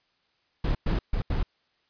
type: noise bursts at uneven times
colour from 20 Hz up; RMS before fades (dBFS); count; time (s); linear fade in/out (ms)
brown; -25; 4; 0.64-0.75 / 0.86-0.99 / 1.13-1.22 / 1.3-1.43; 5
effects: white hiss -70 dBFS RMS until 1.89 s + resampled to 11025 Hz